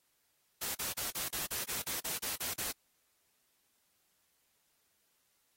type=noise bursts; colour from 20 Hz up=white; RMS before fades=-37 dBFS; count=12; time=0.61-2.719 s; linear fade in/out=10 ms; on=140 ms; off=39 ms; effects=white hiss -75 dBFS RMS until 5.56 s + AAC 48 kbps